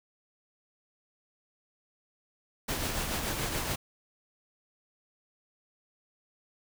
pink noise with tremolo, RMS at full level -31 dBFS, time 2.68-3.76 s, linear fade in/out 10 ms, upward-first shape triangle, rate 7 Hz, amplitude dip 40%, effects none

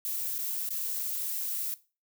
violet noise with dropouts, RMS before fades -33 dBFS, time 0.05-1.74 s, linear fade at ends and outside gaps 0 ms, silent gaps 0.382-0.389 / 0.69-0.706 s, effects noise-tail reverb RT60 0.3 s tail -17 dB re dry

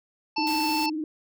harmonic tone, 885 Hz, A5, 10 cents sharp, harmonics 1 / 3 / 5 / 6, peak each -26 / -31 / -33 / -34 dBFS, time 0.36-0.9 s, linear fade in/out 10 ms
sine tone with vibrato, 310 Hz, D#4, 6 cents flat, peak -27 dBFS, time 0.38-1.04 s, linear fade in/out 2 ms, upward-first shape sine, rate 20 Hz, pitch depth 64 cents each way
white noise, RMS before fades -37 dBFS, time 0.47-0.86 s, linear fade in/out 0 ms
effects none

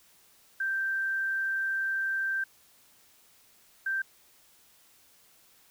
sine tone pair in turn, 1568 / 1568 Hz, G6 / G6, 0 / 0 cents, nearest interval unison, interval 0 cents, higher neither, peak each -27 dBFS, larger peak neither, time 0.6-2.44 / 3.86-4.02 s, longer first, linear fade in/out 5 ms, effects white hiss -61 dBFS RMS until 5.7 s

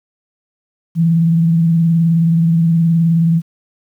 sine tone with vibrato, 165.8 Hz, E3, 10 cents sharp, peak -9 dBFS, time 0.95-3.42 s, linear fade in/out 50 ms, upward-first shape triangle, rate 19 Hz, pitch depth 49 cents each way, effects 8-bit

